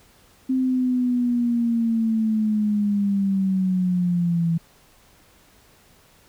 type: linear sweep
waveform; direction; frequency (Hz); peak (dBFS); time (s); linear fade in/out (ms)
sine; down; 261.6 to 164.81; -18; 0.49-4.58; 10
effects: pink hiss -55 dBFS RMS until 6.28 s